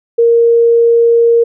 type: tone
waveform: sine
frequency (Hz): 466.2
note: A#4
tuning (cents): 0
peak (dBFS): -5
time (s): 0.18-1.44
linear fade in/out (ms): 10
effects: none